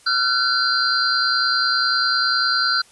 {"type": "tone cluster", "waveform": "sine", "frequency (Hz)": [1369, 1499, 4146, 4708], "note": ["F6", "F#6", "C8", "D8"], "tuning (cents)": [-35, 22, -17, 3], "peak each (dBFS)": -22, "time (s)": [0.06, 2.82], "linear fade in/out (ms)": 10, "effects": ["white hiss -51 dBFS RMS until 2.91 s", "resampled to 24000 Hz"]}